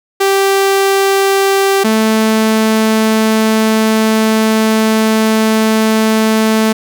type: tone pair in turn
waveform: sawtooth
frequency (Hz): 391.2 / 219.6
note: G4 / A3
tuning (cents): -4 / -3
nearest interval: minor seventh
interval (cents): 999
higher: first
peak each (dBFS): -5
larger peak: neither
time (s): 0.2-1.84 / 1.84-6.73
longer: second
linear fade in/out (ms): 10
effects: none